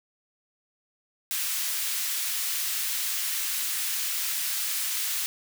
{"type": "high-pass noise", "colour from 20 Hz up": "white", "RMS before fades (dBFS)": -29, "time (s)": [1.31, 5.26], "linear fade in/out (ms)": 0, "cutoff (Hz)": 1700, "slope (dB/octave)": 12, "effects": []}